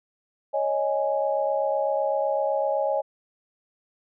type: chord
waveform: sine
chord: C# suspended second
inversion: none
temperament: equal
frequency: 554.4 / 622.3 / 830.6 Hz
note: C#5 / D#5 / G#5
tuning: 0 / 0 / 0 cents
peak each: -25 / -26 / -28 dBFS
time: 0.53-3.02 s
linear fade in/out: 20 ms
effects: none